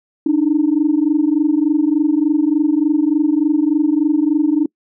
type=tone pair together; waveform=sine; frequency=290 / 313.4 Hz; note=D4 / D#4; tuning=-22 / +13 cents; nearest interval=minor second; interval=135 cents; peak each=-14 dBFS; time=0.26-4.66 s; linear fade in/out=5 ms; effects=noise-tail reverb RT60 0.1 s tail -26 dB re dry + tanh soft clip ceiling -5 dBFS